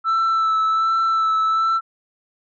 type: tone with vibrato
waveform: sine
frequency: 1322 Hz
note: E6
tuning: 5 cents sharp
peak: -13 dBFS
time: 0.04-1.81 s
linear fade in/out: 50 ms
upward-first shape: sine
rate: 1.3 Hz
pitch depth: 19 cents each way
effects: tanh soft clip ceiling -15 dBFS